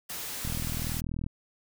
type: noise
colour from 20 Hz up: white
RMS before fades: -37 dBFS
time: 0.09-1.01 s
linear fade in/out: 10 ms
type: click train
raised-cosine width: 5 ms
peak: -22 dBFS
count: 34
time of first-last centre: 0.45-1.265 s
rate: 40.5 Hz
effects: none